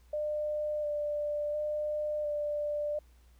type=tone with vibrato; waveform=sine; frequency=596 Hz; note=D5; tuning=25 cents sharp; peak=-30 dBFS; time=0.13-2.99 s; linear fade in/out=5 ms; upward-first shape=square; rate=0.71 Hz; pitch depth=14 cents each way; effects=added 60 Hz sine -57 dBFS peak until 3.39 s + pink hiss -69 dBFS RMS until 3.39 s